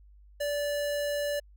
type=tone; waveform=square; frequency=581 Hz; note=D5; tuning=19 cents flat; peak=-29 dBFS; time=0.4-1.4 s; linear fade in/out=10 ms; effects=added 50 Hz sine -52 dBFS peak until 1.56 s